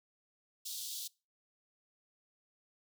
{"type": "high-pass noise", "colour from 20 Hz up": "pink", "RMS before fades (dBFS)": -42, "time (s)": [0.65, 1.08], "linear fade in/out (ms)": 10, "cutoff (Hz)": 3400, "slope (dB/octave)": 48, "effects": ["noise-tail reverb RT60 0.3 s tail -24 dB re dry"]}